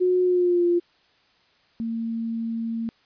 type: tone with pitch glide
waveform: sine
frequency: 364 to 347.6 Hz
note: F#4 to F4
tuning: -28 to -8 cents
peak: -17 dBFS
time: 0-0.8 s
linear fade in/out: 20 ms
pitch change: -80 cents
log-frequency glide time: 0.23-0.65 s
type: tone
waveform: sine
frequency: 228.1 Hz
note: A#3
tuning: 37 cents flat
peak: -25 dBFS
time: 1.8-2.89 s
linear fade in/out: 0 ms
effects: white hiss -61 dBFS RMS until 3.05 s + resampled to 11025 Hz